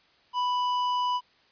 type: tone with hard clipping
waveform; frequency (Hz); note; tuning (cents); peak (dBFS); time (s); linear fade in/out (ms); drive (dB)
sine; 990; B5; +4; -26; 0.33-1.21; 50; 9
effects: white hiss -62 dBFS RMS until 1.51 s + resampled to 11025 Hz